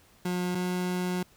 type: tone pair in turn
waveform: 30% pulse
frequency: 179.5 / 180.75 Hz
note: F3 / F#3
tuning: +48 / -40 cents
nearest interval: unison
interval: 12 cents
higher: second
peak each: -25 / -25 dBFS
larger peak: neither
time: 0.25-0.55 / 0.55-1.23 s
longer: second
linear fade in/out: 5 ms
effects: pink hiss -60 dBFS RMS until 1.36 s